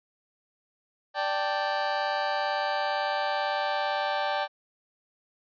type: chord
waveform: 30% pulse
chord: D suspended fourth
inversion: none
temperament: just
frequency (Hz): 587.3 / 783.1 / 881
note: D5 / G5 / A5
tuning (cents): 0 / -2 / +2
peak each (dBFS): -28 / -27 / -29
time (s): 1.14-4.48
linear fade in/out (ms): 50
effects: resampled to 11025 Hz